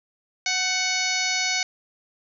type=harmonic tone with a mistuned harmonic; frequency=740 Hz; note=F#5; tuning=in tune; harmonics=1 / 2 / 3 / 4 / 5 / 6 / 7 / 8 / 9; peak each=-33 / -33 / -26 / -35 / -32 / -29 / -32 / -30 / -35 dBFS; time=0.46-1.63 s; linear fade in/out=2 ms; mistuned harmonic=2; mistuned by=+41 cents; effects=none